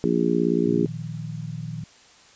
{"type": "harmonic tone", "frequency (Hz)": 58.27, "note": "A#1", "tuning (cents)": 0, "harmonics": [3, 4, 5, 6, 7], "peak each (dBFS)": [-25, -25, -25, -25, -25], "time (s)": [0.04, 0.86], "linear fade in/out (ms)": 0}
{"type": "chord", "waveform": "sine", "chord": "Bb suspended fourth", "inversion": "none", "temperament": "equal with one note detuned", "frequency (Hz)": [116.54, 155.56, 175.93], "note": ["Bb2", "Eb3", "F3"], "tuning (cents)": [0, 0, 13], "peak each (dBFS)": [-34, -32, -37], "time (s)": [0.66, 1.84], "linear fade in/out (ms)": 5}
{"effects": ["white hiss -52 dBFS RMS until 2.35 s", "resampled to 16000 Hz"]}